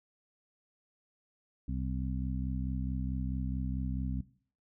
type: harmonic tone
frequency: 64.6 Hz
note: C2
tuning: 21 cents flat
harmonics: 1 / 2 / 3 / 4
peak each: -35 / -38 / -40 / -41 dBFS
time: 1.68-4.21 s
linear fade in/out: 5 ms
effects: noise-tail reverb RT60 0.5 s tail -18 dB re dry